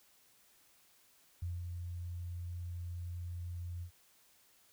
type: tone with ADSR envelope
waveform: sine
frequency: 87.31 Hz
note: F2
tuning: in tune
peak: -35 dBFS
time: 1.42-3.91 s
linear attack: 6 ms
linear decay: 190 ms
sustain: -4 dB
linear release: 87 ms
effects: white hiss -67 dBFS RMS until 4.72 s